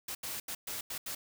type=noise bursts at uneven times; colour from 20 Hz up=white; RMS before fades=-39 dBFS; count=6; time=0.08-0.15 / 0.23-0.4 / 0.48-0.55 / 0.67-0.81 / 0.9-0.98 / 1.06-1.15 s; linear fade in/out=5 ms; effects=none